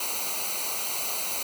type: noise with comb filter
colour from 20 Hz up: white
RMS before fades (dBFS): -30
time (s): 0-1.43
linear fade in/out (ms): 5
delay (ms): 0.58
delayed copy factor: -0.9
effects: none